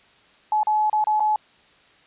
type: tone with dropouts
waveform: sine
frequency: 854 Hz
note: G#5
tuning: 48 cents sharp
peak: -17 dBFS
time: 0.52-1.36 s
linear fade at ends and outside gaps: 2 ms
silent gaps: 0.632-0.67 / 0.898-0.929 / 1.041-1.07 / 1.197-1.204 s
effects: white hiss -55 dBFS RMS until 2.06 s + resampled to 8000 Hz